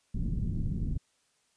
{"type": "low-pass noise", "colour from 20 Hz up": "pink", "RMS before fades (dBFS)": -31, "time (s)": [0.14, 0.98], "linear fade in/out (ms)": 10, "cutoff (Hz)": 230, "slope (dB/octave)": 24, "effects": ["white hiss -71 dBFS RMS until 1.56 s", "resampled to 22050 Hz"]}